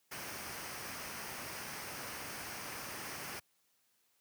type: noise with comb filter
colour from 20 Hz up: pink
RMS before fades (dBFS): -44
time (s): 0.11-3.4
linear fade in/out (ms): 10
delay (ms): 0.27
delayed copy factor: -0.5
effects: white hiss -75 dBFS RMS until 4.2 s + high-pass 100 Hz 12 dB/octave